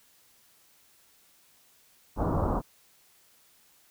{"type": "low-pass noise", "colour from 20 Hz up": "pink", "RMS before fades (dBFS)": -27, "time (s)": [2.16, 2.62], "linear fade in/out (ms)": 50, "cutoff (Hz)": 1200, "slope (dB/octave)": 48, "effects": ["white hiss -62 dBFS RMS until 3.9 s"]}